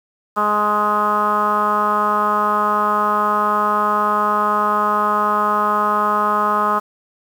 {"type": "tone with low-pass filter", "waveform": "10% pulse", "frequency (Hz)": 209.2, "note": "G#3", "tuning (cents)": 13, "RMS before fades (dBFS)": -17, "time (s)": [0.36, 6.8], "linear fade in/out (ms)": 20, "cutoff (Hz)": 1200, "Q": 7.2, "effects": ["7-bit"]}